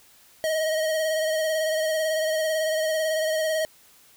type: tone with vibrato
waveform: square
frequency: 630 Hz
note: D#5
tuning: 21 cents sharp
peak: -23 dBFS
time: 0.44-3.65 s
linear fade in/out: 0 ms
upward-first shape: sine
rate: 18 Hz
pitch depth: 31 cents each way
effects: white hiss -55 dBFS RMS until 4.16 s